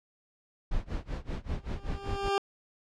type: noise with tremolo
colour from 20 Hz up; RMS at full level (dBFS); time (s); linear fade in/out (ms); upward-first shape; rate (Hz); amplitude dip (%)
brown; -31; 0.71-2.29; 5; sine; 5.2; 95
type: tone with exponential growth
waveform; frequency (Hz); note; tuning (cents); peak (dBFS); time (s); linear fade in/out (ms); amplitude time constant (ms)
20% pulse; 397.1; G4; +22; -19; 1.59-2.38; 1; 170
effects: low-pass 5000 Hz 12 dB/octave